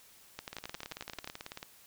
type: two click trains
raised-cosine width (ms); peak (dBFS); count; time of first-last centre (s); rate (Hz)
0.2; -22 / -24; 11 / 21; 0.39-1.275 / 0.53-1.629; 11.3 / 18.2
effects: white hiss -59 dBFS RMS until 1.86 s